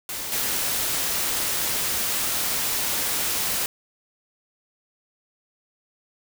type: noise with level steps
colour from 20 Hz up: white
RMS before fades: -31 / -25 dBFS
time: 0.09-3.66 s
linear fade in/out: 2 ms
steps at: 0.32 s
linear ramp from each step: 2 ms
effects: none